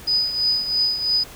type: tone with tremolo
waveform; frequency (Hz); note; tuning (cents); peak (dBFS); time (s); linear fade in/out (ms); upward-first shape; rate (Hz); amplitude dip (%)
sine; 4978; D#8; 0; -15; 0.07-1.24; 10; triangle; 3; 70
effects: pink hiss -41 dBFS RMS until 1.35 s